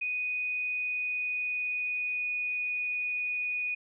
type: tone with pitch glide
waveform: sine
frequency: 2486 to 2472 Hz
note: D#7 to D#7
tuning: -2 to -12 cents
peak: -29 dBFS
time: 0.01-3.75 s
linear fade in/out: 10 ms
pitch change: -10 cents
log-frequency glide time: 0.61-2.79 s
effects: none